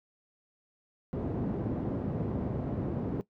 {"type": "band-pass noise", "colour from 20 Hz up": "pink", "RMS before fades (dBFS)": -33, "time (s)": [1.13, 3.21], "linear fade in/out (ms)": 0, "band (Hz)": [110, 380], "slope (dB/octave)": 12, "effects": ["noise-tail reverb RT60 0.1 s tail -17 dB re dry"]}